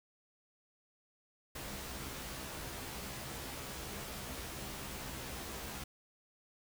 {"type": "noise with comb filter", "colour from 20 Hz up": "pink", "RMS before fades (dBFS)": -44, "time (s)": [1.55, 5.84], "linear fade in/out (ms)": 5, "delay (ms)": 15, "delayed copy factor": 0.8, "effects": []}